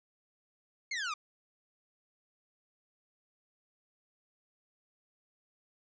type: exponential sweep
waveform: sawtooth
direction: down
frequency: 2217 to 1174.7 Hz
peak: -30 dBFS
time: 0.91-1.14 s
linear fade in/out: 5 ms
effects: resampled to 16000 Hz + 12-bit